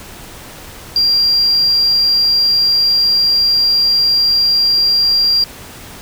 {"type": "tone", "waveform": "triangle", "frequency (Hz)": 4762, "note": "D8", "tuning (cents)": 23, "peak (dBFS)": -7, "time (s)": [0.96, 5.44], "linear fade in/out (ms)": 2, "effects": ["tanh soft clip ceiling -6 dBFS", "pink hiss -34 dBFS RMS until 6.01 s"]}